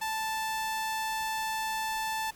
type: tone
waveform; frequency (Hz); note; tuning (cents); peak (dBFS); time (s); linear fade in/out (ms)
sawtooth; 880; A5; 0; -26; 0.01-2.31; 10
effects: pink hiss -54 dBFS RMS until 2.35 s + MP3 96 kbps